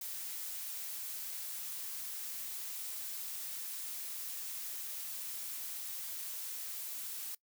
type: noise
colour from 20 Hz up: blue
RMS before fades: -42 dBFS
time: 0.01-7.35 s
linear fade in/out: 5 ms
effects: noise-tail reverb RT60 0.1 s tail -22 dB re dry